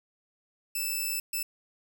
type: tone bursts at uneven times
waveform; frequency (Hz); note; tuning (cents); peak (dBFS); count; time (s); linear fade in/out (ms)
5% pulse; 2635; E7; -1; -20; 2; 0.75-1.2 / 1.33-1.43; 5
effects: none